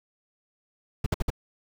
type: noise bursts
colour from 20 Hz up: brown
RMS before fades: -24 dBFS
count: 4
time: 1.04-1.303 s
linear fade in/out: 5 ms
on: 23 ms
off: 57 ms
effects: none